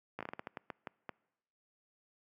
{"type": "slowing click train", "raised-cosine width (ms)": 0.5, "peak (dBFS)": -25, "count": 12, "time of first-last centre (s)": [0.19, 1.092], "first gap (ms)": 16, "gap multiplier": 1.3, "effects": ["noise-tail reverb RT60 0.9 s tail -25 dB re dry", "high-pass 150 Hz 12 dB/octave"]}